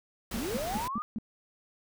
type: noise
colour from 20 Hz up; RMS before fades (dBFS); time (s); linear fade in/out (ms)
pink; -38; 0.31-0.88; 5
type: tone bursts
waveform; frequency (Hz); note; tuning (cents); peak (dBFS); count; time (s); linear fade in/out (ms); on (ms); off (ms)
sine; 220; A3; 0; -30; 5; 0.34-1.185; 0; 25; 180
type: linear sweep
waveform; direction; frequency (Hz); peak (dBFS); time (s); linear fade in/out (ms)
sine; up; 201.6 to 1253; -32; 0.37-1.02; 0
effects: none